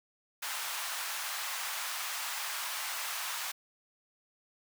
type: high-pass noise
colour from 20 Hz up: pink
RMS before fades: -37 dBFS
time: 0.42-3.52 s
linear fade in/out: 10 ms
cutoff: 880 Hz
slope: 24 dB/octave
effects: none